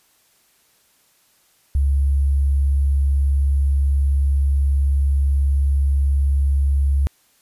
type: tone with sample-and-hold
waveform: sine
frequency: 69.3 Hz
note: C#2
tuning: in tune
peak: -14 dBFS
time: 1.75-7.07 s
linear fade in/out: 0 ms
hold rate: 11025 Hz
effects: white hiss -59 dBFS RMS until 7.41 s + resampled to 32000 Hz